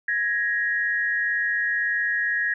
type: tone pair together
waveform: sine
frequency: 1661.2 / 1883 Hz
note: G#6 / A#6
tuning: 0 / +17 cents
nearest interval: major second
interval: 217 cents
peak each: -24 dBFS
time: 0.08-2.54 s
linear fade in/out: 5 ms
effects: none